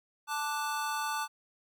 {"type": "chord", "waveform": "square", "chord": "D major", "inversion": "second", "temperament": "equal", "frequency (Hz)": [880, 1174.7, 1480], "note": ["A5", "D6", "F#6"], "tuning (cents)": [0, 0, 0], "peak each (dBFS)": [-35, -37, -39], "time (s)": [0.27, 1.28], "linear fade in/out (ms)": 50, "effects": []}